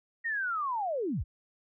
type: linear sweep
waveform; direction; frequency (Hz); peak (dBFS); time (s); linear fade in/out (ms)
sine; down; 1890 to 30.72; -29; 0.24-1.24; 20
effects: none